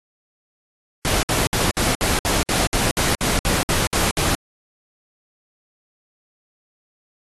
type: noise bursts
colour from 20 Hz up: pink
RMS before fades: -20 dBFS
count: 14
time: 1.05-4.35 s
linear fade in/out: 0 ms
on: 180 ms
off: 60 ms
effects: AAC 32 kbps